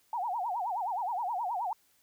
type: tone with vibrato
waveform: sine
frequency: 830.6 Hz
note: G#5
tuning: in tune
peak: -30 dBFS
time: 0.13-1.73 s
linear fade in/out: 2 ms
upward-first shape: sine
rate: 9.5 Hz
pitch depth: 270 cents each way
effects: white hiss -68 dBFS RMS until 2.02 s